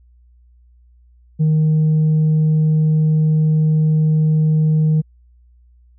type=tone with tanh clipping; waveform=sine; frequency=155.56 Hz; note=D#3; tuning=in tune; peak=-12 dBFS; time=1.39-5.02 s; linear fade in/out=20 ms; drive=1 dB; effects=added 60 Hz sine -47 dBFS peak until 5.98 s